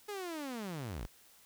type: linear sweep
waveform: sawtooth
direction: down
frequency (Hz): 424.4 to 34.65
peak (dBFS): -35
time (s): 0.08-1.07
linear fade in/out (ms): 10
effects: white hiss -62 dBFS RMS until 1.45 s